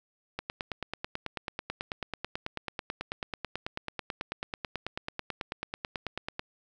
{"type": "click train", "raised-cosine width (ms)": 0.3, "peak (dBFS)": -17, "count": 56, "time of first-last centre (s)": [0.39, 6.394], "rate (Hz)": 9.16, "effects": []}